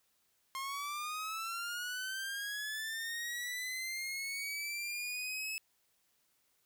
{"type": "linear sweep", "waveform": "sawtooth", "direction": "up", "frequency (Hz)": [1062, 2600], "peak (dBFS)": -34, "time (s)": [0.55, 5.58], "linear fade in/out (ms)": 0, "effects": ["white hiss -75 dBFS RMS until 6.65 s"]}